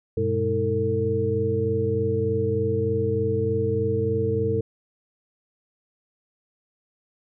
sine tone cluster, 97 / 120.3 / 206.3 / 321.1 / 449.8 Hz, G2 / B2 / G#3 / E4 / A4, -18 / -45 / -11 / -45 / +38 cents, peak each -27 / -29 / -32 / -32 / -23 dBFS, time 0.17-4.61 s, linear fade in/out 5 ms, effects none

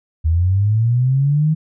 sine linear sweep, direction up, 77.2 to 158.9 Hz, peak -12 dBFS, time 0.24-1.55 s, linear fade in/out 20 ms, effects none

